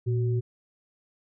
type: tone pair together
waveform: sine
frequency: 116.54 / 373.2 Hz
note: A#2 / F#4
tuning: 0 / +15 cents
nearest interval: octave + minor sixth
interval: 2015 cents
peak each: -23 / -32 dBFS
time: 0.06-0.41 s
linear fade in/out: 20 ms
effects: none